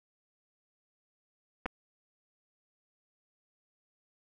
clicks, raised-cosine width 0.5 ms, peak -19 dBFS, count 2, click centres 1.658 / 1.662 s, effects none

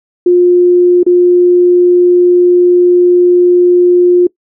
sine tone with dropouts, 355.3 Hz, F4, 30 cents sharp, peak -3 dBFS, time 0.26-4.27 s, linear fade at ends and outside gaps 5 ms, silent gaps 1.032-1.064 s, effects noise-tail reverb RT60 0.1 s tail -22 dB re dry

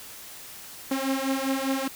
sawtooth beating tone pair, 266.1 / 271.1 Hz, C4 / C#4, +29 / -38 cents, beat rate 5 Hz, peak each -24 dBFS, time 0.91-1.88 s, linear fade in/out 5 ms, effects white hiss -43 dBFS RMS until 1.95 s

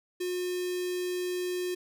square tone with notch filter, 360 Hz, F#4, 47 cents flat, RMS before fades -32 dBFS, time 0.2-1.75 s, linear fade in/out 10 ms, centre 980 Hz, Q 0.78, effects none

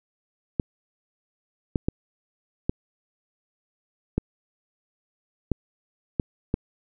clicks, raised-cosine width 3 ms, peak -9 dBFS, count 8, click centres 0.598 / 1.758 / 1.885 / 2.695 / 4.18 / 5.517 / 6.198 / 6.541 s, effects none

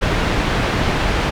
pink low-pass noise, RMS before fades -18 dBFS, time 0.01-1.31 s, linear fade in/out 20 ms, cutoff 3100 Hz, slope 12 dB/octave, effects none

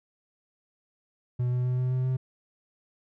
triangle tone with pitch steps, 123.47 / 124.62 / 125.77 / 126.94 / 128.12 / 129.31 Hz, B2 / B2 / B2 / B2 / C3 / C3, 0 / +16 / +32 / +48 / -36 / -20 cents, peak -22 dBFS, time 1.39-2.17 s, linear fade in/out 10 ms, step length 130 ms, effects none

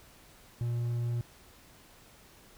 triangle tone, 119.1 Hz, A#2, 38 cents sharp, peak -27 dBFS, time 0.61-1.21 s, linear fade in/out 0 ms, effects pink hiss -57 dBFS RMS until 2.57 s

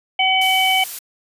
harmonic tone, 757 Hz, F#5, 39 cents sharp, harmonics 1 / 3 / 4, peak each -18 / -18 / -18 dBFS, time 0.19-0.84 s, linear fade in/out 5 ms
blue noise, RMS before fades -28 dBFS, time 0.41-0.99 s, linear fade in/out 5 ms
effects resampled to 32000 Hz

